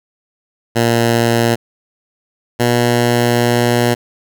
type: tone pair in turn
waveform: 10% pulse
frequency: 116.9 / 120.05 Hz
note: A#2 / B2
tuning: +5 / -49 cents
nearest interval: unison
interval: 46 cents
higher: second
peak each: -3 dBFS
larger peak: neither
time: 0.75-1.56 / 2.59-3.95 s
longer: second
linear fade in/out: 20 ms
effects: none